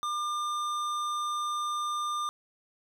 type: tone with hard clipping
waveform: sine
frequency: 1200 Hz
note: D6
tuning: 37 cents sharp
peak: -31 dBFS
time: 0.03-2.29 s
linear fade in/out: 0 ms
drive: 13 dB
effects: none